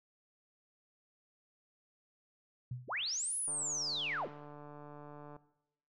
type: tone with exponential decay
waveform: sine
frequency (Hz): 124.5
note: B2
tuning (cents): +14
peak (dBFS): -35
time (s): 2.71-3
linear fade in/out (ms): 5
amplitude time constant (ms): 63
type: linear two-way sweep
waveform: sine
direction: up then down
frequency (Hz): 51.91 to 10660 to 51.91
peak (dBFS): -34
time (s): 2.87-4.29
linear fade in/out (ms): 50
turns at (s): 3.37
type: click train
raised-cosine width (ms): 1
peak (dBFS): -37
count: 278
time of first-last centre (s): 3.48-5.364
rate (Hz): 147
effects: noise-tail reverb RT60 0.8 s tail -17 dB re dry